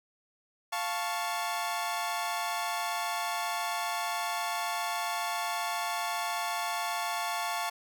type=chord; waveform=sawtooth; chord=F augmented; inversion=none; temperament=equal; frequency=698.5 / 880 / 1108.7 Hz; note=F5 / A5 / C#6; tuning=0 / 0 / 0 cents; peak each=-31 / -31 / -32 dBFS; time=0.72-7.7 s; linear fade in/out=10 ms; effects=none